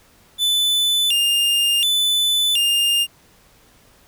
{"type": "tone with vibrato", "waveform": "45% pulse", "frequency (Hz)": 3136, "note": "G7", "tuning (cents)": 0, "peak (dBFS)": -15, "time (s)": [0.38, 3.07], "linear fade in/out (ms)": 50, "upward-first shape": "square", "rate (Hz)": 0.69, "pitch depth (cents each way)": 190, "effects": ["pink hiss -53 dBFS RMS until 4.07 s"]}